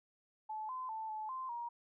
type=tone with pitch steps; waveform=sine; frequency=865 / 1026 / 881 / 864 / 1040 / 946 Hz; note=A5 / C6 / A5 / A5 / C6 / A#5; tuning=-30 / -34 / +2 / -32 / -11 / +25 cents; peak=-39 dBFS; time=0.49-1.69 s; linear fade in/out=10 ms; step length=200 ms; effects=none